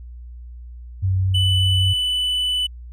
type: tone with vibrato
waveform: sine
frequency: 94.3 Hz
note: F#2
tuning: 33 cents sharp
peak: -16 dBFS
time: 1.02-1.94 s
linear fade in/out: 20 ms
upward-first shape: sine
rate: 4.9 Hz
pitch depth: 10 cents each way
type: tone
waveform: triangle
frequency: 2988 Hz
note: F#7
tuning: 16 cents sharp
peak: -17 dBFS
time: 1.34-2.67 s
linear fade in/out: 10 ms
effects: added 60 Hz sine -34 dBFS peak until 2.92 s